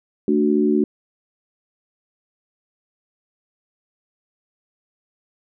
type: chord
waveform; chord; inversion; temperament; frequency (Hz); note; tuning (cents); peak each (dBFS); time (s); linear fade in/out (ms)
sine; D major; second; equal with one note detuned; 221.5 / 293.7 / 370; A3 / D4 / F#4; +12 / 0 / 0; -19; 0.28-0.84; 2
effects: none